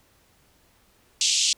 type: band-pass noise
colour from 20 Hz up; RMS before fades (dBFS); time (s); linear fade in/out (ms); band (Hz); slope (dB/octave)
white; -22; 1.21-1.53; 2; 2700 to 7600; 48
effects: pink hiss -61 dBFS RMS until 1.57 s